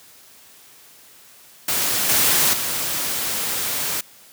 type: noise with level steps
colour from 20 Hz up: white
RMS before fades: -21 / -17 / -24 dBFS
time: 1.68-4.01 s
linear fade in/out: 5 ms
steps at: 2.09 / 2.53 s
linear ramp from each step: 5 ms
effects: white hiss -48 dBFS RMS until 4.32 s + high-pass 80 Hz 12 dB/octave